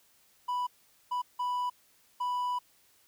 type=tone bursts at uneven times; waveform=triangle; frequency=987.8 Hz; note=B5; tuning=in tune; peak=-27 dBFS; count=4; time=0.48-0.67 / 1.11-1.22 / 1.39-1.7 / 2.2-2.59 s; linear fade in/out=10 ms; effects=white hiss -65 dBFS RMS until 3.07 s